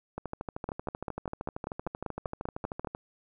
two click trains, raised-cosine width 1 ms, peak -21 / -19 dBFS, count 37 / 12, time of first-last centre 0.18-2.949 / 0.69-2.847 s, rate 13 / 5.1 Hz, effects none

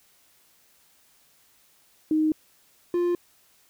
sine / triangle tone pair in turn, 311.1 / 350.2 Hz, D#4 / F4, 0 / +5 cents, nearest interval major second, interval 205 cents, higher second, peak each -19 dBFS, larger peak neither, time 2.11-2.32 / 2.94-3.15 s, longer neither, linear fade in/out 2 ms, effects white hiss -61 dBFS RMS until 3.69 s

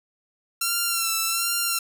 5% pulse tone with vibrato, 1358 Hz, F6, 49 cents flat, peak -11 dBFS, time 0.61-1.79 s, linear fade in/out 5 ms, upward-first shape sine, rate 1.3 Hz, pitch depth 42 cents each way, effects none

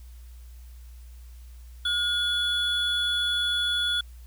triangle tone pair together, 1435 / 3413 Hz, F6 / G#7, +47 / +47 cents, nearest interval octave + minor third, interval 1500 cents, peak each -27 / -23 dBFS, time 1.85-4.01 s, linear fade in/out 5 ms, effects added 60 Hz sine -42 dBFS peak until 4.26 s + white hiss -60 dBFS RMS until 4.26 s

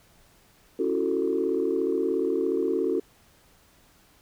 sine chord, F# minor seventh, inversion second, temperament just, 277.5 / 333 / 370 / 444 Hz, C#4 / E4 / F#4 / A4, +2 / +18 / 0 / +16 cents, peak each -30 / -29 / -26 / -27 dBFS, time 0.79-3 s, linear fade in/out 5 ms, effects tanh soft clip ceiling -14 dBFS + pink hiss -59 dBFS RMS until 4.21 s

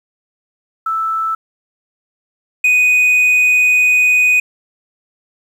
sine / triangle tone pair in turn, 1318.5 / 2489 Hz, E6 / D#7, 0 / 0 cents, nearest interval major seventh, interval 1100 cents, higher second, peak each -15 / -7 dBFS, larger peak second, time 0.86-1.35 / 2.64-4.4 s, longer second, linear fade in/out 5 ms, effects 8-bit

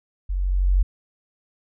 sine tone with level ramp, 46.25 Hz, F#1, in tune, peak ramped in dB -22 to -13 dBFS, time 0.29-0.83 s, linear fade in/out 10 ms, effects none

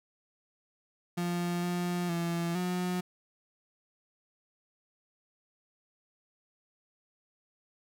35% pulse tone with pitch steps, 174.6 / 176.5 / 169.8 / 180.2 Hz, F3 / F3 / F3 / F#3, 0 / +19 / -48 / -45 cents, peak -28 dBFS, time 1.17-3.01 s, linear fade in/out 10 ms, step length 460 ms, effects none

